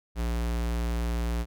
square tone, 58.3 Hz, A#1, 1 cent sharp, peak -27 dBFS, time 0.15-1.46 s, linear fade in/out 50 ms, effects none

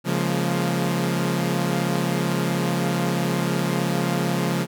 sawtooth chord, Bb minor seventh, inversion first, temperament equal with one note detuned, 138.59 / 174.61 / 210.1 / 233.1 Hz, Db3 / F3 / Ab3 / Bb3, 0 / 0 / +20 / 0 cents, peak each -22 / -20 / -25 / -26 dBFS, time 0.04-4.67 s, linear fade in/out 50 ms, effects none

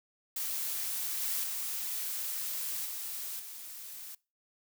blue noise with level steps, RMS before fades -35 / -33 / -36 / -39 / -45 dBFS, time 0.36-4.15 s, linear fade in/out 5 ms, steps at 1.21 / 1.43 / 2.85 / 3.39 s, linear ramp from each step 10 ms, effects noise-tail reverb RT60 0.3 s tail -23 dB re dry

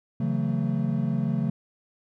triangle chord, F# minor seventh, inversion second, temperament equal with one note detuned, 138.59 / 164.81 / 185 / 223.6 Hz, C#3 / E3 / F#3 / A3, 0 / 0 / 0 / +28 cents, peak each -26 / -28 / -28 / -26 dBFS, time 0.2-1.5 s, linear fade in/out 5 ms, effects none

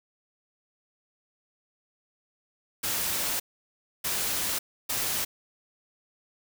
white noise bursts at uneven times, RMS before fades -29 dBFS, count 3, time 2.83-3.4 / 4.04-4.59 / 4.89-5.25 s, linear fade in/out 10 ms, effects none

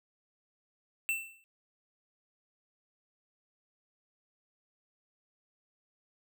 square tone with exponential decay, 2678 Hz, E7, 27 cents sharp, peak -27 dBFS, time 1.09-1.44 s, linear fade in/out 0 ms, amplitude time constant 76 ms, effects none

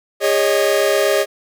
45% pulse chord, Ab suspended fourth, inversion none, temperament equal with one note detuned, 406.3 / 554.4 / 622.3 Hz, Ab4 / Db5 / Eb5, -38 / 0 / 0 cents, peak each -18 dBFS, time 0.2-1.26 s, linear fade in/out 50 ms, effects none

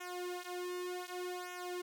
sawtooth tone with flanger, 359.1 Hz, F4, 48 cents sharp, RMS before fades -42 dBFS, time 0-1.82 s, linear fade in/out 10 ms, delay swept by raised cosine 0.22 to 4.32 ms, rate 0.66 Hz, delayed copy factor -0.9, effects none

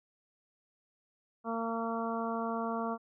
harmonic tone, 228.4 Hz, A#3, 35 cents flat, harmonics 1 / 2 / 3 / 4 / 5 / 6, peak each -36 / -39 / -38 / -41 / -39 / -44 dBFS, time 1.44-2.98 s, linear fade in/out 50 ms, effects none

